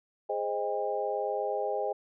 sine chord, Ab major seventh, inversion none, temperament equal with one note detuned, 415.3 / 523.3 / 622.3 / 803.2 Hz, Ab4 / C5 / Eb5 / G5, 0 / 0 / 0 / +42 cents, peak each -34 dBFS, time 0.29-1.93 s, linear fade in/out 10 ms, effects none

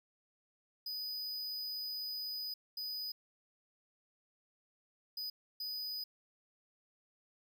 square tone bursts at uneven times, 4978 Hz, D#8, in tune, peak -39 dBFS, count 4, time 0.86-2.54 / 2.77-3.12 / 5.17-5.3 / 5.6-6.04 s, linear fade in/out 5 ms, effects 13-bit

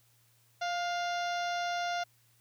harmonic tone with a mistuned harmonic, 698.5 Hz, F5, in tune, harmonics 1 / 2 / 3 / 4 / 5 / 6 / 7 / 8 / 9, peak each -32 / -38 / -44 / -46 / -45 / -48 / -51 / -48 / -53 dBFS, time 0.61-2.04 s, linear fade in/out 10 ms, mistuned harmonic 2, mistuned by +30 cents, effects added 117 Hz sine -68 dBFS peak until 2.4 s + white hiss -68 dBFS RMS until 2.4 s

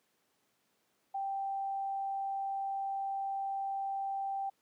sine tone, 784 Hz, G5, in tune, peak -33 dBFS, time 1.14-4.5 s, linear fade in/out 10 ms, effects pink hiss -75 dBFS RMS until 4.61 s + high-pass 200 Hz 12 dB/octave

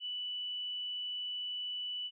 sine tone, 2969 Hz, F#7, 5 cents sharp, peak -36 dBFS, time 0-2.11 s, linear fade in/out 50 ms, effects none

